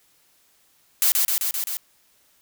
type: noise with echo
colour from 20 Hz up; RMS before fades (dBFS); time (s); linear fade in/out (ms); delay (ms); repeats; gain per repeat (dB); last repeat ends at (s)
blue; -18; 1.02-1.12; 0; 130; 5; -2; 1.77
effects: white hiss -61 dBFS RMS until 2.41 s